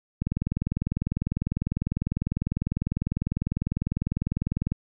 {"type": "click train", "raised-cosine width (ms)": 5, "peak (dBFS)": -13, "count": 91, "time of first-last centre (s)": [0.22, 4.72], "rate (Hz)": 20, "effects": []}